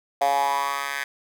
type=tone with high-pass filter sweep; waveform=10% pulse; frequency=140.1 Hz; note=C#3; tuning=19 cents sharp; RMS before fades=-24 dBFS; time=0.21-1.04 s; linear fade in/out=5 ms; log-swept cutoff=690 to 1600 Hz; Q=5.4; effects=none